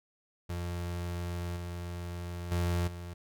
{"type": "tone with level steps", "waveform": "35% pulse", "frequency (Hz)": 87.2, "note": "F2", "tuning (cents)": -2, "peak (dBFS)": [-32, -35, -26, -38], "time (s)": [0.49, 3.14], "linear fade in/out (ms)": 10, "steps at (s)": [1.56, 2.51, 2.87], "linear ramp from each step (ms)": 10, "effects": []}